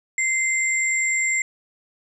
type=tone pair together; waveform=sine; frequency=2079 / 7409 Hz; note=C7 / A#8; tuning=-12 / -12 cents; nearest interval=octave + minor seventh; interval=2200 cents; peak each=-20 / -25 dBFS; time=0.18-1.42 s; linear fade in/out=2 ms; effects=none